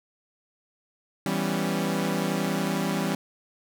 sawtooth chord, C# half-diminished seventh, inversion first, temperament equal, 164.81 / 196 / 246.9 / 277.2 Hz, E3 / G3 / B3 / C#4, 0 / 0 / 0 / 0 cents, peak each -26 / -24 / -30 / -28 dBFS, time 1.26-3.15 s, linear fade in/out 2 ms, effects none

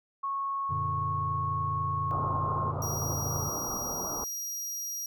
sine tone with pitch glide, 1100 to 1069.9 Hz, C#6 to C6, -14 to +38 cents, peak -29 dBFS, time 0.23-2.72 s, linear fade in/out 10 ms, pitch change -48 cents, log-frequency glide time 2.04-2.39 s
triangle chord, Gb augmented, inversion none, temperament equal, 92.5 / 116.54 / 146.83 Hz, Gb2 / Bb2 / D3, 0 / 0 / 0 cents, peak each -34 / -36 / -34 dBFS, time 0.69-3.5 s, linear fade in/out 20 ms
white low-pass noise, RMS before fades -37 dBFS, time 2.11-4.24 s, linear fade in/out 0 ms, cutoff 1300 Hz, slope 96 dB/octave
sawtooth tone, 5720 Hz, F8, 41 cents sharp, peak -31 dBFS, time 2.82-5.06 s, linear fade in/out 2 ms
effects none

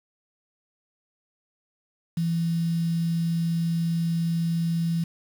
sine tone with quantisation, 167.2 Hz, E3, 25 cents sharp, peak -22 dBFS, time 2.17-5.04 s, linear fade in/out 5 ms, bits 7, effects none

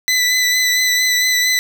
20% pulse tone with vibrato, 1996 Hz, B6, 18 cents sharp, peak -8 dBFS, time 0.08-1.59 s, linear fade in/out 0 ms, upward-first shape sine, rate 4.4 Hz, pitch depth 20 cents each way, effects none

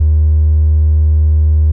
sine tone with hard clipping, 77 Hz, D#2, 17 cents flat, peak -7 dBFS, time 0-1.72 s, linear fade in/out 10 ms, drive 1 dB, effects none

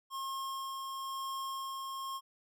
square tone with tremolo, 1075 Hz, C6, 47 cents sharp, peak -37 dBFS, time 0.1-2.21 s, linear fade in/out 50 ms, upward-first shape sine, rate 1 Hz, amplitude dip 25%, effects none

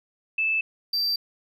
sine / triangle tone pair in turn, 2628 / 4683 Hz, E7 / D8, -6 / -6 cents, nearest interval minor seventh, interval 1000 cents, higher second, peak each -21 / -21 dBFS, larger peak neither, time 0.38-0.61 / 0.93-1.16 s, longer neither, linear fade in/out 5 ms, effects none

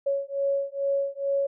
sine beating tone pair, 554.4 / 556.7 Hz, C#5 / C#5, 0 / +7 cents, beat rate 2.3 Hz, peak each -27 dBFS, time 0.06-1.47 s, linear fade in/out 10 ms, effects none

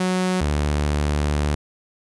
sawtooth tone pair in turn, 184.2 / 73.78 Hz, F#3 / D2, -7 / +9 cents, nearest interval octave + major third, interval 1584 cents, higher first, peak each -15 dBFS, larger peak neither, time 0-0.41 / 0.41-1.55 s, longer second, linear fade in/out 5 ms, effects resampled to 24000 Hz

